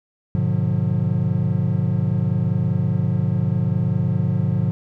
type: chord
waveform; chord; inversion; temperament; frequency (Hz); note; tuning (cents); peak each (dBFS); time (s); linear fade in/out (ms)
triangle; G# diminished seventh; none; just; 103.83 / 124.59 / 149.51 / 179.41; G#2 / B2 / D3 / F3; 0 / +16 / +31 / +47; -21; 0.35-4.71; 0
effects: none